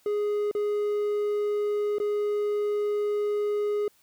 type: tone with dropouts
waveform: triangle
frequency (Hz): 415.3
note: G#4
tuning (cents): 0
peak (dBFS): -22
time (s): 0.06-3.88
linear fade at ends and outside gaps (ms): 2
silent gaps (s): 0.513-0.55 / 1.984-2
effects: white hiss -63 dBFS RMS until 4.02 s